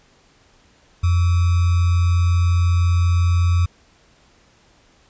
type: tone with sample-and-hold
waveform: sine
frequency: 87.2 Hz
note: F2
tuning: 2 cents flat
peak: -13 dBFS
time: 1.03-3.66 s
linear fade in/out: 10 ms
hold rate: 1225 Hz
effects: pink hiss -55 dBFS RMS until 5.09 s + resampled to 16000 Hz